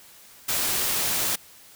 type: noise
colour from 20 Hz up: white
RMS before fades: -25 dBFS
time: 0.48-1.36 s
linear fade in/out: 10 ms
effects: white hiss -50 dBFS RMS until 1.75 s